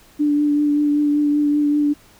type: tone with vibrato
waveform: sine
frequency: 293.7 Hz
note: D4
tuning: in tune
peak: -14 dBFS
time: 0.19-1.94 s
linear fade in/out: 20 ms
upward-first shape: triangle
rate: 5.2 Hz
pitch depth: 20 cents each way
effects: pink hiss -50 dBFS RMS until 2.19 s